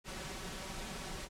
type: noise with comb filter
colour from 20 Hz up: pink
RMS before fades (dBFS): -43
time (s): 0.04-1.29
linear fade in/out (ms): 50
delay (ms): 5.3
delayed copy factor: +0.55
effects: low-pass 9000 Hz 12 dB/octave